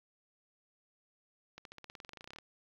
accelerating click train, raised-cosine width 0.2 ms, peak -30 dBFS, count 19, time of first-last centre 1.58-2.386 s, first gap 72 ms, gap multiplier 0.94, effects low-pass 5000 Hz 12 dB/octave + 10-bit

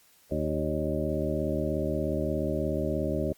harmonic tone with a mistuned harmonic, 76.8 Hz, D#2, 22 cents flat, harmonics 1 / 2 / 3 / 4 / 5 / 7 / 8, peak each -34 / -34 / -34 / -34 / -34 / -34 / -34 dBFS, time 0.31-3.33 s, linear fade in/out 5 ms, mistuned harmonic 7, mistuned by +35 cents, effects white hiss -61 dBFS RMS until 3.37 s + Opus 48 kbps

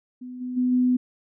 sine tone with level steps, 250.6 Hz, B3, 25 cents sharp, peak -34 / -28 / -19 / -17 dBFS, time 0.21-0.97 s, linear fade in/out 10 ms, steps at 0.4 / 0.56 / 0.71 s, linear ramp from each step 20 ms, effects none

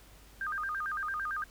sine tone with vibrato, 1395 Hz, F6, 2 cents flat, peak -32 dBFS, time 0.41-1.44 s, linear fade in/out 2 ms, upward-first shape square, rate 8.9 Hz, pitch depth 220 cents each way, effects added 50 Hz sine -55 dBFS peak until 1.5 s + pink hiss -58 dBFS RMS until 1.5 s

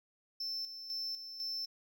triangle tone with tremolo, 5320 Hz, E8, 15 cents sharp, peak -35 dBFS, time 0.4-1.66 s, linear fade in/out 5 ms, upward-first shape square, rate 2 Hz, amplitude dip 60%, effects none

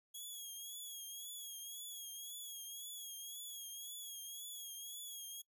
10% pulse tone with vibrato, 3322 Hz, G#7, in tune, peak -39 dBFS, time 0.14-5.42 s, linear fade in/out 10 ms, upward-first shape triangle, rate 1.9 Hz, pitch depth 71 cents each way, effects noise-tail reverb RT60 0.1 s tail -23 dB re dry

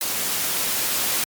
white noise with level ramp, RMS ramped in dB -25 to -22 dBFS, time 0.01-1.24 s, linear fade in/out 2 ms, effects high-pass 100 Hz 12 dB/octave + MP3 96 kbps

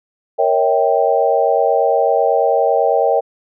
sine chord, A# diminished seventh, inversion none, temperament equal with one note detuned, 466.2 / 554.4 / 644.2 / 784 Hz, A#4 / C#5 / E5 / G5, 0 / 0 / -40 / 0 cents, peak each -17 dBFS, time 0.38-3.21 s, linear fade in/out 20 ms, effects none

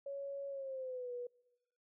sine tone with pitch glide, 557 to 487.7 Hz, C#5 to B4, +8 to -22 cents, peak -40 dBFS, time 0.06-1.27 s, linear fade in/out 5 ms, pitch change -230 cents, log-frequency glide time 0.49-1.13 s, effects noise-tail reverb RT60 1.0 s tail -24 dB re dry

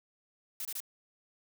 blue noise bursts, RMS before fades -38 dBFS, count 3, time 0.6-0.803 s, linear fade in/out 2 ms, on 51 ms, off 25 ms, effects none

